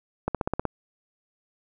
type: accelerating click train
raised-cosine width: 1 ms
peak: -11 dBFS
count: 7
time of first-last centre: 0.28-0.653 s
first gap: 67 ms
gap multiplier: 0.97
effects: none